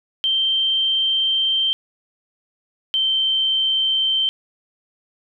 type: tone pair in turn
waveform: sine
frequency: 3136 / 3116 Hz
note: G7 / G7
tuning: 0 / -11 cents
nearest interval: unison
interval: 11 cents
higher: first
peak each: -16 dBFS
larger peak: neither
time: 0.24-1.73 / 2.94-4.29 s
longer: first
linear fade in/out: 0 ms
effects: none